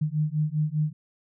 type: beating tone pair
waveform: sine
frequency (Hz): 150.2 / 155.2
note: D3 / D#3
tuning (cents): +39 / -4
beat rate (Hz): 5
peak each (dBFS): -26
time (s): 0.01-0.93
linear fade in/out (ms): 10
effects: none